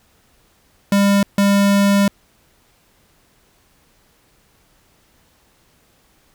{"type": "tone pair in turn", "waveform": "square", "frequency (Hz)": [200, 200], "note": ["G3", "G3"], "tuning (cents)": [35, 35], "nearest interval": "unison", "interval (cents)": 0, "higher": "neither", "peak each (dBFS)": -12, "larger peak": "neither", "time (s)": [[0.92, 1.23], [1.38, 2.08]], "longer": "second", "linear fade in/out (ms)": 2, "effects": ["pink hiss -57 dBFS RMS until 6.34 s"]}